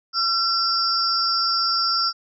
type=tone cluster; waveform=sine; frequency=1358 / 4812 / 5410 Hz; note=F6 / D8 / E8; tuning=-49 / +41 / +44 cents; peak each=-23 dBFS; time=0.13-2.13 s; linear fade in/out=50 ms; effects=none